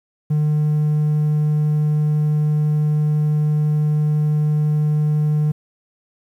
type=tone; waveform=triangle; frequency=151 Hz; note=D3; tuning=48 cents sharp; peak=-12 dBFS; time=0.3-5.52 s; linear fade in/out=10 ms; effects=tanh soft clip ceiling -8 dBFS + 9-bit